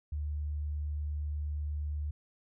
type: tone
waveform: sine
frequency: 74.3 Hz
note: D2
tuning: 21 cents sharp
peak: -32 dBFS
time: 0.12-2.11 s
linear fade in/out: 5 ms
effects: none